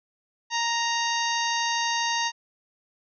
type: harmonic tone with a mistuned harmonic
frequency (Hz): 932.3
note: A#5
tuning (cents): 0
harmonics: 1 / 2 / 3 / 4 / 5 / 6 / 7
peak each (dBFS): -27 / -30 / -32 / -33 / -34 / -35 / -35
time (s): 0.5-2.32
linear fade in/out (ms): 50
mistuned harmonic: 7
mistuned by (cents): -52
effects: none